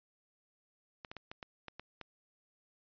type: clicks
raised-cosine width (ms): 0.3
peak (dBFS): -28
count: 8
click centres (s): 1.048 / 1.115 / 1.167 / 1.315 / 1.428 / 1.683 / 1.796 / 2.013
effects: resampled to 11025 Hz